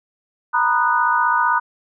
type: chord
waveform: sine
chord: B major seventh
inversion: third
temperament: equal with one note detuned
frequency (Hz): 932.3 / 987.8 / 1232.3 / 1480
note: A#5 / B5 / D#6 / F#6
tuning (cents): 0 / 0 / -17 / 0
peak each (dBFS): -20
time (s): 0.53-1.6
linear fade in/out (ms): 20
effects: none

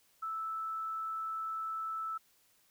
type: tone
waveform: sine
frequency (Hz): 1315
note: E6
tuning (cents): -5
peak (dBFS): -35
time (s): 0.22-2.18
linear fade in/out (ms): 10
effects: white hiss -69 dBFS RMS until 2.7 s

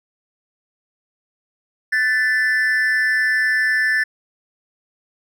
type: tone with amplitude modulation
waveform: triangle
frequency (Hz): 1760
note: A6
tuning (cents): 0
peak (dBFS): -10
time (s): 1.92-4.04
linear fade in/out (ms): 10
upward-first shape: sine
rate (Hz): 248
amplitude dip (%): 75
effects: none

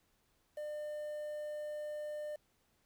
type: tone with quantisation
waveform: triangle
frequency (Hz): 600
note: D5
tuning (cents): +37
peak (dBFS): -37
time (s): 0.57-2.36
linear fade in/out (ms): 5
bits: 10
effects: pink hiss -75 dBFS RMS until 2.85 s

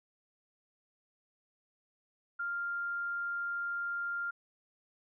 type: tone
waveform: sine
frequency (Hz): 1396.9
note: F6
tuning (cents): 0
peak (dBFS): -33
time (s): 2.39-4.31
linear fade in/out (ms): 10
effects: none

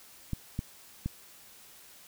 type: clicks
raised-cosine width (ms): 5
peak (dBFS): -19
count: 3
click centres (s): 0.333 / 0.591 / 1.06
effects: white hiss -54 dBFS RMS until 2.07 s

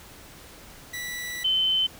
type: tone pair in turn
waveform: sawtooth / sine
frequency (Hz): 1963 / 3064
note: B6 / G7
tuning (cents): -11 / -40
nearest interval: minor sixth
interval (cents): 771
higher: second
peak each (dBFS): -28 / -20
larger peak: second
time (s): 0.93-1.44 / 1.44-1.87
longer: first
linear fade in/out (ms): 10
effects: pink hiss -47 dBFS RMS until 1.99 s

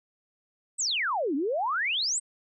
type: exponential two-way sweep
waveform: sine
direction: down then up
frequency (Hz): 8580 to 261.6 to 8580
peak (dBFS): -25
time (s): 0.78-2.2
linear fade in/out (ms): 20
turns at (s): 1.35
effects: none

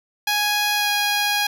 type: tone with pitch glide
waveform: 10% pulse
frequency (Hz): 830.6 to 823.4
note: G#5 to G#5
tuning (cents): 0 to -15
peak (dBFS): -10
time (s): 0.27-1.47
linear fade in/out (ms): 5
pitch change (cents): -15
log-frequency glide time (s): 0.75-0.89
effects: none

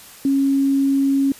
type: tone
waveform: sine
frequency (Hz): 274.4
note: C#4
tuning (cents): -17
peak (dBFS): -14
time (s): 0.25-1.32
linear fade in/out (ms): 2
effects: white hiss -42 dBFS RMS until 1.39 s + resampled to 32000 Hz

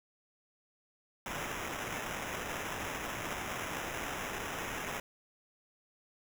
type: noise with sample-and-hold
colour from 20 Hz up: white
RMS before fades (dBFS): -39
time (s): 1.26-5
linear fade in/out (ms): 2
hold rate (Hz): 4410
effects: none

